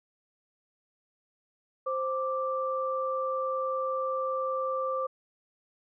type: tone pair together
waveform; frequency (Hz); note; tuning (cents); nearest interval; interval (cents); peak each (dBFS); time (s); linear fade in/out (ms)
sine; 524.2 / 1174.7; C5 / D6; +3 / 0; octave + major second; 1397; -30 / -31; 1.86-5.07; 10
effects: none